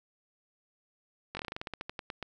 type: slowing click train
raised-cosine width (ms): 0.3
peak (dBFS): -21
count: 16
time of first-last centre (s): 1.35-2.227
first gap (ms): 20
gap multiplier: 1.14
effects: none